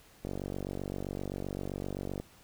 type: click train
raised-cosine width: 2 ms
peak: -23 dBFS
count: 94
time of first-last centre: 0.25-2.2 s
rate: 47.7 Hz
effects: pink hiss -59 dBFS RMS until 2.43 s